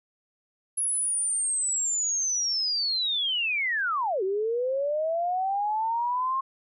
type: linear two-way sweep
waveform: sine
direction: down then up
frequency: 10600 to 370 to 1076 Hz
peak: -24 dBFS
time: 0.77-6.41 s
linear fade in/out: 10 ms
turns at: 4.23 s
effects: none